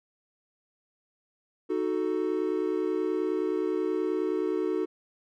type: chord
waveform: triangle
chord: D# diminished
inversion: none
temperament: equal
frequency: 311.1 / 370 / 440 Hz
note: D#4 / F#4 / A4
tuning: 0 / 0 / 0 cents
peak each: -29 / -27 / -29 dBFS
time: 1.69-4.86 s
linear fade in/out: 20 ms
effects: none